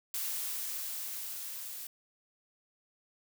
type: noise with level ramp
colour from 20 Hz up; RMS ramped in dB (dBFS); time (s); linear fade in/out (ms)
blue; -35 to -43; 0.14-1.87; 2
effects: none